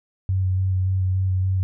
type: tone with vibrato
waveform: sine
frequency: 93.8 Hz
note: F#2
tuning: 24 cents sharp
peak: -18 dBFS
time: 0.29-1.63 s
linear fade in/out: 0 ms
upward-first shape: square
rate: 3.5 Hz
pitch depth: 14 cents each way
effects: none